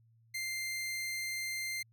sawtooth tone, 2093 Hz, C7, in tune, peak -32 dBFS, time 0.34-1.83 s, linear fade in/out 10 ms, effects added 114 Hz sine -63 dBFS peak until 1.92 s

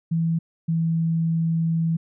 sine tone pair in turn, 164.81 / 164.17 Hz, E3 / E3, 0 / -7 cents, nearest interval unison, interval 7 cents, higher first, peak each -19 dBFS, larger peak neither, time 0.11-0.39 / 0.68-1.97 s, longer second, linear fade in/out 10 ms, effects none

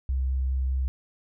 sine tone with vibrato, 65.41 Hz, C2, in tune, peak -23 dBFS, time 0.09-0.88 s, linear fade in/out 0 ms, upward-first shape sine, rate 4.9 Hz, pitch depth 8 cents each way, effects none

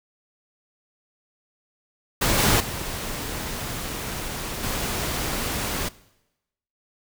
pink noise with level steps, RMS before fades -21 / -19 / -31 / -27 dBFS, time 2.21-5.89 s, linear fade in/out 10 ms, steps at 2.38 / 2.6 / 4.63 s, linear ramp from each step 5 ms, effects noise-tail reverb RT60 0.9 s tail -20 dB re dry

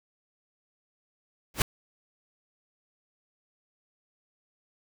pink noise with exponential growth, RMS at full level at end -18 dBFS, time 1.54-1.62 s, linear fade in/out 2 ms, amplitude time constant 17 ms, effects none

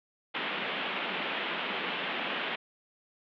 white band-pass noise, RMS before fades -34 dBFS, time 0.34-2.56 s, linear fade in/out 10 ms, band 170 to 3300 Hz, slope 48 dB/octave, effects none

